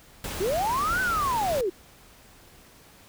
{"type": "noise", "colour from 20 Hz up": "pink", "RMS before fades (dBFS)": -34, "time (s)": [0.24, 1.61], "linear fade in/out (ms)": 2}
{"type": "linear two-way sweep", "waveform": "sine", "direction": "up then down", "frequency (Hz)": [340.5, 1540, 340.5], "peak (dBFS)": -23, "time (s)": [0.4, 1.7], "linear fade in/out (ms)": 10, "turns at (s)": 1.01}
{"effects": ["pink hiss -53 dBFS RMS until 3.08 s"]}